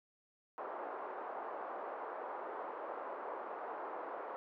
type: band-pass noise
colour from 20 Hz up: white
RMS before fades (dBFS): -44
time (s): 0.58-4.36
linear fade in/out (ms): 0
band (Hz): 390 to 1100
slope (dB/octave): 24
effects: none